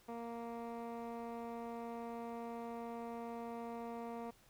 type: tone with low-pass filter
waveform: 15% pulse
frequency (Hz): 233.1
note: A#3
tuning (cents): 0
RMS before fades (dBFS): -45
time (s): 0.08-4.31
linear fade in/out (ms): 10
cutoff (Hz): 1300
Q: 0.92
effects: pink hiss -67 dBFS RMS until 4.49 s